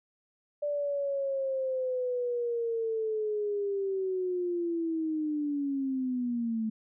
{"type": "linear sweep", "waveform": "sine", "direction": "down", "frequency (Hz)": [587.3, 217.3], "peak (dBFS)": -28, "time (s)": [0.62, 6.7], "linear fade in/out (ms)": 10, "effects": []}